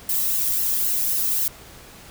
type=noise with flanger; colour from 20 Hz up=violet; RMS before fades=-22 dBFS; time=0.09-1.48 s; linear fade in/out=2 ms; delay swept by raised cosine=0.83 to 1.4 ms; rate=3.8 Hz; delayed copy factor=-0.55; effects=pink hiss -44 dBFS RMS until 2.1 s